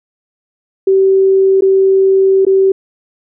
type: tone with dropouts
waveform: sine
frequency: 385 Hz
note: G4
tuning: 31 cents flat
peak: -6 dBFS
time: 0.87-2.72 s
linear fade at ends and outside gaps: 5 ms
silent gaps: 1.609-1.621 / 2.451-2.466 s
effects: none